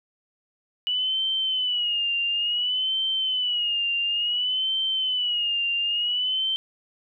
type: tone with vibrato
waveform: sine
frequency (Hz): 2944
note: F#7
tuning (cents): -9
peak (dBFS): -22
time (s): 0.87-6.56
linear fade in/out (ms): 0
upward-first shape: sine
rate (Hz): 0.57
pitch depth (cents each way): 95
effects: none